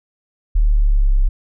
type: linear sweep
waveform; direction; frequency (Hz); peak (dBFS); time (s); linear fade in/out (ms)
sine; down; 38.36 to 32.66; -10; 0.55-1.29; 10
effects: none